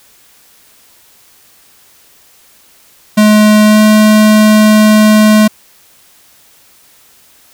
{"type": "tone with pitch glide", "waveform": "square", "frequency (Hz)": [212.3, 214.1], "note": ["G#3", "A3"], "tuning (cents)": [38, -47], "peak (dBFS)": -4, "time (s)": [3.17, 5.48], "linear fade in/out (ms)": 10, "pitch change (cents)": 15, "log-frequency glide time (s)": [3.65, 3.8], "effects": ["white hiss -45 dBFS RMS until 7.53 s"]}